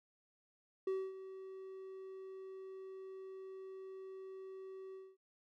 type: tone with ADSR envelope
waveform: triangle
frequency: 381.3 Hz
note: G4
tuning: 48 cents flat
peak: -31 dBFS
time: 0.87-5.17 s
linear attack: 4 ms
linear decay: 250 ms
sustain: -14 dB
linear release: 230 ms
effects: none